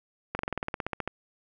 slowing click train, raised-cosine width 0.5 ms, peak -15 dBFS, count 14, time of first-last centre 0.35-1.076 s, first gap 41 ms, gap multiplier 1.05, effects none

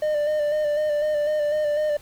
triangle tone with vibrato, 600 Hz, D5, 37 cents sharp, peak -18 dBFS, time 0.02-1.97 s, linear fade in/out 5 ms, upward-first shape square, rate 4 Hz, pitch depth 28 cents each way, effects pink hiss -50 dBFS RMS until 2.01 s

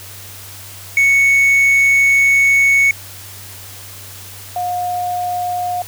triangle / sine tone pair in turn, 2217 / 716.3 Hz, C#7 / F5, 0 / +44 cents, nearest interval octave + minor sixth, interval 1956 cents, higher first, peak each -7 / -17 dBFS, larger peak first, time 0.97-2.91 / 4.56-5.82 s, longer first, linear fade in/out 2 ms, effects added 97 Hz sine -38 dBFS peak until 5.87 s + white hiss -35 dBFS RMS until 5.87 s

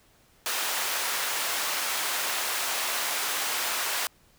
pink high-pass noise, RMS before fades -29 dBFS, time 0.46-4.07 s, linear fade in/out 0 ms, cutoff 880 Hz, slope 12 dB/octave, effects pink hiss -61 dBFS RMS until 4.38 s

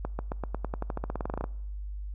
accelerating click train, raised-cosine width 1 ms, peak -18 dBFS, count 20, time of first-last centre 0.05-1.441 s, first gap 140 ms, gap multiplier 0.92, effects noise-tail reverb RT60 0.9 s tail -23 dB re dry + added 50 Hz sine -34 dBFS peak until 2.14 s

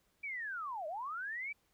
sine linear two-way sweep, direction down then up, 2349 to 587.3 to 2349 Hz, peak -38 dBFS, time 0.23-1.53 s, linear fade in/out 10 ms, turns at 0.87 s, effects pink hiss -75 dBFS RMS until 1.73 s

